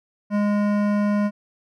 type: tone with hard clipping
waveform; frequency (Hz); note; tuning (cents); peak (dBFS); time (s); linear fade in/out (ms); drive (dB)
sine; 206.2; G#3; -12; -20; 0.3-1.31; 50; 15
effects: none